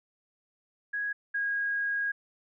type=tone pair in turn; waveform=sine; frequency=1659 / 1639 Hz; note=G#6 / G#6; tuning=-2 / -23 cents; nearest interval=unison; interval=21 cents; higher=first; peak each=-29 / -27 dBFS; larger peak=second; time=0.93-1.13 / 1.34-2.12 s; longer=second; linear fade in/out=10 ms; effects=none